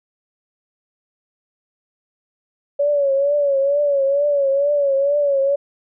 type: tone with vibrato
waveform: sine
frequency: 564 Hz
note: C#5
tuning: 30 cents sharp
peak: -14 dBFS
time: 2.79-5.56 s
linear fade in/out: 10 ms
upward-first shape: triangle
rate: 2.2 Hz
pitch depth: 78 cents each way
effects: none